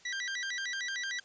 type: tone with vibrato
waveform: sawtooth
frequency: 1762 Hz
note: A6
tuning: 2 cents sharp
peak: -30 dBFS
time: 0.05-1.2 s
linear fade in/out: 5 ms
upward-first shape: square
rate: 6.6 Hz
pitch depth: 180 cents each way
effects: white hiss -59 dBFS RMS until 1.24 s + resampled to 16000 Hz